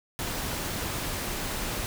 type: noise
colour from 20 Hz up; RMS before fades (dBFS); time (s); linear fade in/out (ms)
pink; -32; 0.19-1.86; 0
effects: none